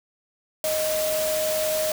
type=tone in noise; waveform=sine; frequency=622.3 Hz; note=D#5; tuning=in tune; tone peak=-23 dBFS; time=0.64-1.92 s; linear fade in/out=2 ms; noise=white; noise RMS=-29 dBFS; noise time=0.64-1.92 s; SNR=+3 dB; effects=none